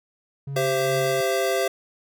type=tone with tremolo; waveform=triangle; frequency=138.7 Hz; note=C#3; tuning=1 cent sharp; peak=-25 dBFS; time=0.47-1.21 s; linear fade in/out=5 ms; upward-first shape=triangle; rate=2.5 Hz; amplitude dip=60%
type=chord; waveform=square; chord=C major; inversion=second; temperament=equal with one note detuned; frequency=392 / 523.3 / 673.9 Hz; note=G4 / C5 / E5; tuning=0 / 0 / +38 cents; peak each=-26 dBFS; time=0.56-1.68 s; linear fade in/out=5 ms
effects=none